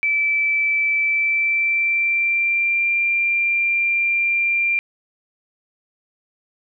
sine tone with pitch glide, 2318 to 2378 Hz, D7 to D7, -23 to +21 cents, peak -16 dBFS, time 0.03-4.79 s, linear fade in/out 0 ms, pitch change +44 cents, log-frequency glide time 1-2.91 s, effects none

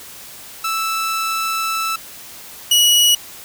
sawtooth tone pair in turn, 1318.5 / 2919 Hz, E6 / F#7, 0 / -24 cents, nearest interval octave + major second, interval 1376 cents, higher second, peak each -15 / -7 dBFS, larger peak second, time 0.64-1.96 / 2.71-3.15 s, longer first, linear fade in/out 5 ms, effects white hiss -37 dBFS RMS until 3.44 s

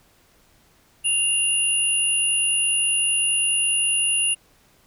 sine tone pair together, 2794 / 9945 Hz, F7 / D#9, 0 / -2 cents, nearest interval octave + minor seventh, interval 2198 cents, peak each -21 dBFS, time 1.04-4.35 s, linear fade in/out 20 ms, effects pink hiss -58 dBFS RMS until 4.86 s

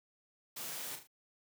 white noise with echo, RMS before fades -43 dBFS, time 0.56-0.96 s, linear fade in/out 10 ms, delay 38 ms, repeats 3, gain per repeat -7 dB, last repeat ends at 1.074 s, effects high-pass 100 Hz 12 dB/octave

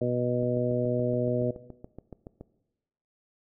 harmonic tone, 123 Hz, B2, 7 cents flat, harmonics 1 / 2 / 3 / 4 / 5, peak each -31 / -31 / -31 / -31 / -31 dBFS, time 0.01-1.51 s, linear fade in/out 5 ms
click train, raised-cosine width 2 ms, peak -28 dBFS, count 15, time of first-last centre 0.43-2.41 s, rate 7.07 Hz
effects noise-tail reverb RT60 1.0 s tail -18 dB re dry

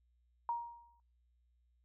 sine tone with exponential decay, 942 Hz, A#5, 18 cents sharp, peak -31 dBFS, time 0.49-1 s, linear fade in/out 1 ms, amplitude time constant 110 ms, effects noise-tail reverb RT60 0.4 s tail -24 dB re dry + added 60 Hz sine -70 dBFS peak until 1.84 s

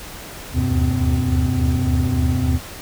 triangle tone cluster, 75.4 / 78.9 / 95.2 / 126.4 / 255.8 Hz, D2 / D#2 / F#2 / B2 / C4, +46 / +25 / +50 / +41 / -39 cents, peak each -20 dBFS, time 0.53-2.6 s, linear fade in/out 50 ms, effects tanh soft clip ceiling -4 dBFS + pink hiss -35 dBFS RMS until 2.81 s

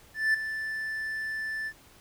triangle tone with ADSR envelope, 1760 Hz, A6, in tune, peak -18 dBFS, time 0.14-1.73 s, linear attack 200 ms, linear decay 8 ms, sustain -11 dB, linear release 60 ms, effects pink hiss -56 dBFS RMS until 2 s

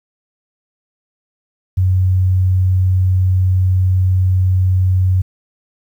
sine tone, 92.8 Hz, F#2, 6 cents sharp, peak -10 dBFS, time 1.77-5.22 s, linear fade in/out 10 ms, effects 8-bit

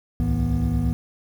triangle tone cluster, 63.9 / 72.8 / 107.6 / 159.9 / 242.6 Hz, C2 / D2 / A2 / D#3 / B3, -40 / -15 / -38 / +48 / -31 cents, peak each -24 dBFS, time 0.2-0.93 s, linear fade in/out 0 ms, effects 8-bit

